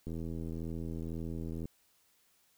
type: click train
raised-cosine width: 3 ms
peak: -28 dBFS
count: 131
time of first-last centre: 0.07-1.655 s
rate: 82 Hz
effects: white hiss -70 dBFS RMS until 2.57 s